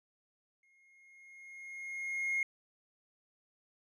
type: tone with exponential growth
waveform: triangle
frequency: 2146 Hz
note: C7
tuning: 43 cents sharp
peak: -26 dBFS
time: 0.63-2.43 s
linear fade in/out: 2 ms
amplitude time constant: 390 ms
effects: tanh soft clip ceiling -25 dBFS + resampled to 24000 Hz